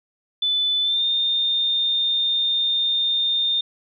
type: tone with pitch glide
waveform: sine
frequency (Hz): 3500 to 3632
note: A7 to A#7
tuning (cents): -10 to -46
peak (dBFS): -18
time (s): 0.42-3.61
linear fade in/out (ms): 5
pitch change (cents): +64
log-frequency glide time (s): 0.82-1.04
effects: none